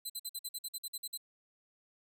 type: tone bursts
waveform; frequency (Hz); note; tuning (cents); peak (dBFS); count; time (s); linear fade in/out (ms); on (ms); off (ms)
15% pulse; 4045; B7; +41; -31; 12; 0.05-1.176; 10; 48; 50
effects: none